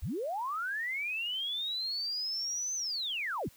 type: linear two-way sweep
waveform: sine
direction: up then down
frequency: 40.46 to 6220 to 40.46 Hz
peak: -32 dBFS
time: 0.02-3.49 s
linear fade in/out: 10 ms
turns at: 2.75 s
effects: white hiss -60 dBFS RMS until 3.56 s